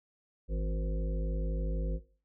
harmonic tone with a mistuned harmonic, 52 Hz, G#1, 3 cents sharp, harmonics 1 / 3 / 5 / 7 / 9 / 10, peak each -29 / -40 / -47 / -47 / -46 / -46 dBFS, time 0.48-2 s, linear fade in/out 50 ms, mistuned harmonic 3, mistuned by +73 cents, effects noise-tail reverb RT60 0.4 s tail -17 dB re dry

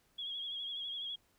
sine tone with vibrato, 3308 Hz, G#7, 8 cents flat, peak -38 dBFS, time 0.18-1.16 s, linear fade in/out 10 ms, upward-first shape triangle, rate 12 Hz, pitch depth 58 cents each way, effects pink hiss -72 dBFS RMS until 1.38 s

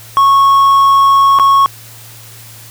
triangle tone with dropouts, 1101 Hz, C#6, 12 cents flat, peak -3 dBFS, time 0.17-1.66 s, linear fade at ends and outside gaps 0 ms, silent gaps 1.388-1.397 s, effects added 113 Hz sine -37 dBFS peak until 2.7 s + white hiss -36 dBFS RMS until 2.7 s

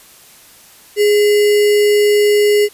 sine tone with sample-and-hold, 415.3 Hz, G#4, in tune, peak -8 dBFS, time 0.96-2.69 s, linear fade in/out 50 ms, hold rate 2450 Hz, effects white hiss -43 dBFS RMS until 2.73 s + resampled to 32000 Hz

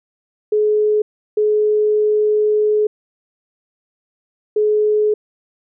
sine tone bursts at uneven times, 424 Hz, G#4, 36 cents sharp, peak -12 dBFS, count 3, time 0.52-1.02 / 1.37-2.87 / 4.56-5.14 s, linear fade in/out 5 ms, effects none

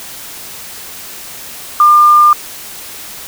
sine tone, 1200 Hz, D6, 37 cents sharp, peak -3 dBFS, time 1.8-2.33 s, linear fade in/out 2 ms, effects white hiss -29 dBFS RMS until 3.27 s

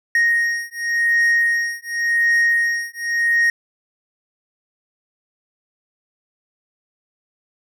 triangle beating tone pair, 1867 / 1867.9 Hz, A#6 / A#6, +2 / +3 cents, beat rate 0.9 Hz, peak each -17 dBFS, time 0.15-3.5 s, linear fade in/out 2 ms, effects none

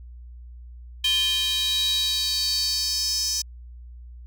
square tone with high-pass filter sweep, 349.2 Hz, F4, in tune, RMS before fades -24 dBFS, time 1.04-3.42 s, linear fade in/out 5 ms, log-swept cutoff 3100 to 5600 Hz, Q 7, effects added 60 Hz sine -39 dBFS peak until 4.26 s

